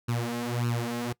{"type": "tone with flanger", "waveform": "sawtooth", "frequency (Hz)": 119.4, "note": "A#2", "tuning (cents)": 42, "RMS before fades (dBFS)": -30, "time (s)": [0.08, 1.13], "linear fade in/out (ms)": 10, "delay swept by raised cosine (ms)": [0.72, 4.72], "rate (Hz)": 1.7, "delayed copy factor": 0.85, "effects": ["noise-tail reverb RT60 0.1 s tail -22 dB re dry"]}